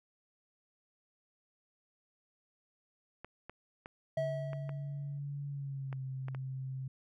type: clicks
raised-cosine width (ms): 0.5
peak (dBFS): -30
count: 8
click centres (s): 3.246 / 3.496 / 3.859 / 4.532 / 4.693 / 5.928 / 6.284 / 6.348
type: tone with pitch glide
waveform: sine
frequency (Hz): 142.3 to 132.01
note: C#3 to C3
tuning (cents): +46 to +16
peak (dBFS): -37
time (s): 4.17-6.88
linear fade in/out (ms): 5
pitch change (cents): -130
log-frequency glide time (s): 5.48-6.02
type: tone with exponential decay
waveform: triangle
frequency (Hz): 647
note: E5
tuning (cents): -32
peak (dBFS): -28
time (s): 4.17-5.19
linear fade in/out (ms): 5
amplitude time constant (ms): 220
effects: none